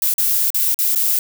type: noise with dropouts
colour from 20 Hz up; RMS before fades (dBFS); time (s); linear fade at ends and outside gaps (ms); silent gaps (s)
violet; -17; 0.02-1.19; 1; 0.139-0.181 / 0.503-0.545 / 0.744-0.789 / 0.948-0.958
effects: none